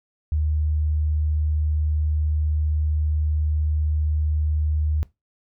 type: tone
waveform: sine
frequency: 76.3 Hz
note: D#2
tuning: 33 cents flat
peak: -19 dBFS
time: 0.32-5.03 s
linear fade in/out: 0 ms
effects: noise-tail reverb RT60 0.2 s tail -19 dB re dry